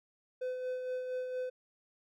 triangle tone with tremolo, 507 Hz, B4, 45 cents sharp, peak -31 dBFS, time 0.41-1.5 s, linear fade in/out 10 ms, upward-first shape sine, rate 4.3 Hz, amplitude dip 40%, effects none

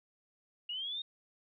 sine linear sweep, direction up, 2834 to 3729 Hz, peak -36 dBFS, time 0.69-1.02 s, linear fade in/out 5 ms, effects none

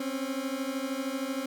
30% pulse beating tone pair, 261.6 / 274.6 Hz, C4 / C#4, 0 / -16 cents, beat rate 13 Hz, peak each -31 dBFS, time 0-1.46 s, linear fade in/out 5 ms, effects none

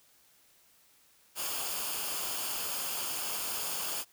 white noise with comb filter, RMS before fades -35 dBFS, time 1.35-4.05 s, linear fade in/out 50 ms, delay 0.51 ms, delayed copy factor -0.55, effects white hiss -64 dBFS RMS until 4.12 s

